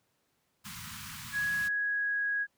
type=band-stop noise; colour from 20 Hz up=pink; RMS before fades=-42 dBFS; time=0.64-1.69 s; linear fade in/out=20 ms; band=220 to 1000 Hz; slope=48 dB/octave
type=tone with pitch glide; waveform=sine; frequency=1669 to 1654.6 Hz; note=G#6 to G#6; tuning=+8 to -7 cents; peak=-28 dBFS; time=1.32-2.47 s; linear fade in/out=50 ms; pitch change=-15 cents; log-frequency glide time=1.53-2.25 s
effects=pink hiss -75 dBFS RMS until 2.57 s + high-pass 100 Hz 12 dB/octave